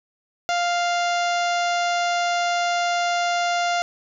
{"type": "harmonic tone", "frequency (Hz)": 698.5, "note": "F5", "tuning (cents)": 0, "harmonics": [1, 2, 3, 4, 5, 6, 7, 8, 9, 10], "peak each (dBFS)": [-21, -27, -31, -33, -35, -37, -38, -39, -40, -41], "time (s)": [0.49, 3.82], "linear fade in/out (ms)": 0, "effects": []}